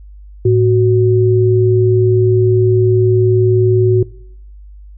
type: tone pair together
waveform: sine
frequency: 110 / 370.4 Hz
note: A2 / F#4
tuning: 0 / +2 cents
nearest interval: octave + major sixth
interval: 2102 cents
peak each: -10 dBFS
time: 0.45-4.03 s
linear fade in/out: 5 ms
effects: noise-tail reverb RT60 0.8 s tail -23 dB re dry + added 50 Hz sine -33 dBFS peak until 4.97 s